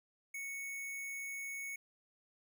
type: tone with sample-and-hold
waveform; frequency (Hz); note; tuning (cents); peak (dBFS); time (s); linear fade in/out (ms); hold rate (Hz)
sine; 2217; C#7; 0; -40; 0.34-1.76; 5; 8820
effects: none